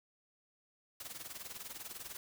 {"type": "noise with tremolo", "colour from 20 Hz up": "white", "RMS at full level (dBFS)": -44, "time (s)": [1, 2.17], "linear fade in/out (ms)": 2, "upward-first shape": "sine", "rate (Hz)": 20, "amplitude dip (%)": 75, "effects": []}